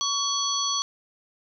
sine tone cluster, 1123 / 3332 / 4425 / 5920 Hz, C#6 / G#7 / C#8 / F#8, +22 / +5 / -4 / 0 cents, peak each -29 dBFS, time 0.01-0.82 s, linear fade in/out 0 ms, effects none

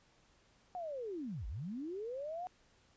sine linear two-way sweep, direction down then up, 742 to 43.06 to 742 Hz, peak -39 dBFS, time 0.75-2.47 s, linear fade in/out 0 ms, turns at 1.47 s, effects pink hiss -69 dBFS RMS until 2.96 s + resampled to 16000 Hz

